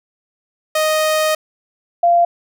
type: tone pair in turn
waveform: sawtooth / sine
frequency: 622.3 / 690.9 Hz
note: D#5 / F5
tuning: 0 / -19 cents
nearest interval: major second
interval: 181 cents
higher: second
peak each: -10 / -9 dBFS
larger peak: second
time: 0.75-1.35 / 2.03-2.25 s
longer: first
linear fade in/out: 5 ms
effects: none